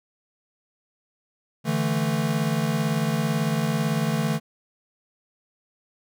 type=chord; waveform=square; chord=D suspended second; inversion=none; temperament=equal; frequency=146.83 / 164.81 / 220 Hz; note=D3 / E3 / A3; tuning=0 / 0 / 0 cents; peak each=-27 dBFS; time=1.64-4.4 s; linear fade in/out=50 ms; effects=none